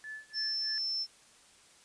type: tone with tremolo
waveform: sine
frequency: 1735 Hz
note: A6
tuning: 25 cents flat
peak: -39 dBFS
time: 0.04-0.78 s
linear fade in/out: 0 ms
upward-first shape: sine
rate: 3.2 Hz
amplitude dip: 95%
type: tone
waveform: sine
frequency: 5330 Hz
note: E8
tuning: 18 cents sharp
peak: -31 dBFS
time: 0.33-1.07 s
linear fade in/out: 50 ms
effects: white hiss -60 dBFS RMS until 1.84 s + resampled to 22050 Hz